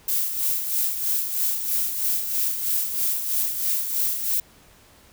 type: noise with tremolo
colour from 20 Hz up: violet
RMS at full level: -22 dBFS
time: 0.08-4.4 s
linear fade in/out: 2 ms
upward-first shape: sine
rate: 3.1 Hz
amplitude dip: 55%
effects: pink hiss -53 dBFS RMS until 5.12 s